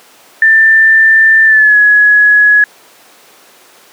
sine tone with pitch glide, 1781 to 1683 Hz, A6 to G#6, +21 to +23 cents, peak -3 dBFS, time 0.42-2.64 s, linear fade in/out 2 ms, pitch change -98 cents, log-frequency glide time 1.45-1.77 s, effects pink hiss -41 dBFS RMS until 3.92 s + high-pass 400 Hz 12 dB/octave

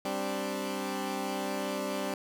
15% pulse chord, G suspended fourth, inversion none, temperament equal, 196 / 261.6 / 293.7 Hz, G3 / C4 / D4, 0 / 0 / 0 cents, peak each -29 / -30 / -31 dBFS, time 0.05-2.14 s, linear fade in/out 2 ms, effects none

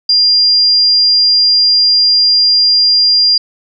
sine tone, 4800 Hz, D8, 37 cents sharp, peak -6 dBFS, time 0.09-3.38 s, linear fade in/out 5 ms, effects none

